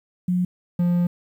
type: tone pair in turn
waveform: sine / triangle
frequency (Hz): 180 / 175.18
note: F#3 / F3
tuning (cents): -47 / +6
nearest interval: unison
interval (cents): 47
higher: first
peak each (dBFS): -18 / -15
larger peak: second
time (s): 0.28-0.45 / 0.79-1.07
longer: second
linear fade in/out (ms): 5
effects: 9-bit